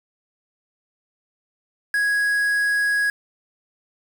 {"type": "tone with quantisation", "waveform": "triangle", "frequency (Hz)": 1661.2, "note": "G#6", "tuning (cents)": 0, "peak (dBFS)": -16, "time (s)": [1.94, 3.1], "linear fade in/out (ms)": 2, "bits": 6, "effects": []}